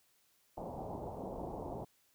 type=low-pass noise; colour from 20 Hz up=white; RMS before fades=-43 dBFS; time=0.57-1.85 s; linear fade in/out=10 ms; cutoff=880 Hz; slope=48 dB/octave; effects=white hiss -72 dBFS RMS until 2.14 s